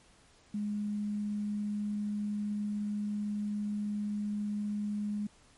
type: tone with quantisation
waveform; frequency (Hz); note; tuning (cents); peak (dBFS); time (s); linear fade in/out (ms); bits
sine; 207.7; G#3; 0; -31; 0.54-5.27; 5; 10
effects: pink hiss -62 dBFS RMS until 5.57 s + MP3 48 kbps